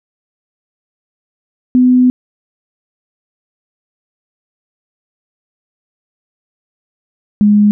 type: tone pair in turn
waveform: sine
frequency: 251.4 / 207.5 Hz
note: B3 / G#3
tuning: +31 / -1 cents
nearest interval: minor third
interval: 332 cents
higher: first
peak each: -5 dBFS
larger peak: neither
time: 1.75-2.1 / 7.41-7.71 s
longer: first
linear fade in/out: 0 ms
effects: none